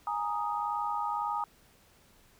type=chord; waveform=sine; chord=Ab suspended second; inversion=none; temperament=equal; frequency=830.6 / 932.3 / 1244.5 Hz; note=Ab5 / Bb5 / Eb6; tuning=0 / 0 / 0 cents; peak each=-34 dBFS; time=0.07-1.44 s; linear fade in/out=2 ms; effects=pink hiss -62 dBFS RMS until 2.39 s